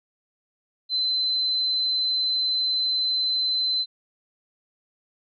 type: tone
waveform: sine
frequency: 4058 Hz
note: B7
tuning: 46 cents sharp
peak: -21 dBFS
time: 0.89-3.86 s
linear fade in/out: 50 ms
effects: none